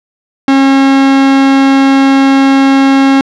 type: tone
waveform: 45% pulse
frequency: 271.4 Hz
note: C#4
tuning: 36 cents flat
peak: -4 dBFS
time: 0.48-3.21 s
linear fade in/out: 2 ms
effects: low-pass 4000 Hz 12 dB/octave